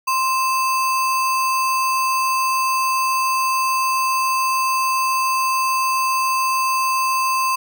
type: tone with sample-and-hold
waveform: sine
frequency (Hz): 1046.5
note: C6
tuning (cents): 0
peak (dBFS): -16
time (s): 0.07-7.56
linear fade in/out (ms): 10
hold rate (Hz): 3675
effects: none